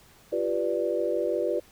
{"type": "chord", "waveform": "sine", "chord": "G dominant seventh", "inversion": "third", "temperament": "equal with one note detuned", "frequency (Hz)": [346, 392, 493.9, 587.3], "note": ["F4", "G4", "B4", "D5"], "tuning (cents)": [-16, 0, 0, 0], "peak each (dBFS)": [-30, -31, -29, -29], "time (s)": [0.32, 1.6], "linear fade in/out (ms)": 10, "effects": ["pink hiss -56 dBFS RMS until 1.71 s"]}